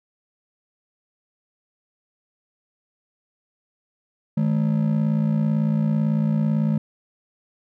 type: ring-modulated tone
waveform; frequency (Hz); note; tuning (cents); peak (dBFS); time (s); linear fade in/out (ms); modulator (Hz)
triangle; 185; F#3; 0; -13; 4.37-6.78; 5; 29
effects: none